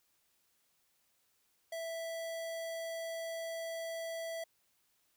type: tone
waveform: square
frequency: 659.3 Hz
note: E5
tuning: in tune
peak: -39 dBFS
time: 1.72-4.44 s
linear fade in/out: 5 ms
effects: white hiss -75 dBFS RMS until 5.16 s